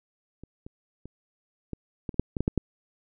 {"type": "clicks", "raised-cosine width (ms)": 3, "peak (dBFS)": [-30, -28, -28, -20, -18, -30, -7, -16, -12, -10, -11], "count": 11, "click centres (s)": [0.436, 0.665, 1.056, 1.733, 2.092, 2.143, 2.196, 2.368, 2.406, 2.479, 2.577], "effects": []}